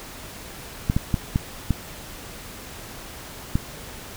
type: clicks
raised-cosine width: 5 ms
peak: -7 dBFS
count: 6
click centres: 0.899 / 0.965 / 1.142 / 1.359 / 1.707 / 3.555 s
effects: pink hiss -39 dBFS RMS until 4.16 s